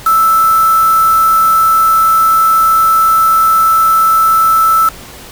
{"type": "tone with quantisation", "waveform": "sine", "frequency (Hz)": 1318.5, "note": "E6", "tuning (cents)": 0, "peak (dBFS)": -6, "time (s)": [0.06, 4.89], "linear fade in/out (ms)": 5, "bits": 3, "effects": ["pink hiss -32 dBFS RMS until 5.31 s"]}